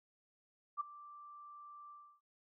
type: tone with ADSR envelope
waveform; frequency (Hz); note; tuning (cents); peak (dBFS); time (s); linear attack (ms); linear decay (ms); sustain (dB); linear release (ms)
sine; 1174.7; D6; 0; -32; 0.77-2.21; 35; 11; -19; 310
effects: none